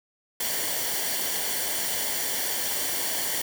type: noise with comb filter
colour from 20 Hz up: white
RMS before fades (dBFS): -28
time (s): 0.4-3.42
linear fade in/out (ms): 5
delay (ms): 0.78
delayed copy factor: -0.6
effects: none